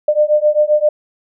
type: beating tone pair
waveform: sine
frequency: 598 / 605.6 Hz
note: D5 / D#5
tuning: +31 / -47 cents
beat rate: 7.6 Hz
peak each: -13 dBFS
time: 0.08-0.89 s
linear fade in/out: 5 ms
effects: none